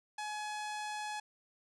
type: tone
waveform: sawtooth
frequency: 845 Hz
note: G#5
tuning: 30 cents sharp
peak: -34 dBFS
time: 0.18-1.2 s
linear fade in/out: 5 ms
effects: resampled to 22050 Hz